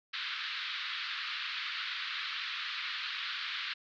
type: band-pass noise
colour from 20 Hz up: white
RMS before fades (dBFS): -38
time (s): 0.13-3.74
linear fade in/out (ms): 10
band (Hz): 1200 to 4200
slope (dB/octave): 48
effects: none